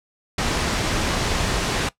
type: noise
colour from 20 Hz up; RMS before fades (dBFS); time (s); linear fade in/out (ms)
pink; -22; 0.38-1.89; 5
effects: noise-tail reverb RT60 0.1 s tail -18 dB re dry + low-pass 7000 Hz 12 dB/octave